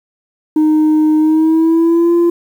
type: tone with pitch glide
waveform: sine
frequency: 308.9 to 342.7 Hz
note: D#4 to F4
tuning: -12 to -33 cents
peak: -5 dBFS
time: 0.56-2.3 s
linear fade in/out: 5 ms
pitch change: +179 cents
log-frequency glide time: 1.18-2.13 s
effects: tanh soft clip ceiling -7 dBFS + 7-bit